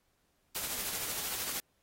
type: noise with tremolo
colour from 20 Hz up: white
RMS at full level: -35 dBFS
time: 0.55-1.6 s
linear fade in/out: 0 ms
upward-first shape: triangle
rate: 13 Hz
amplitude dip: 40%
effects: pink hiss -75 dBFS RMS until 1.82 s + AAC 48 kbps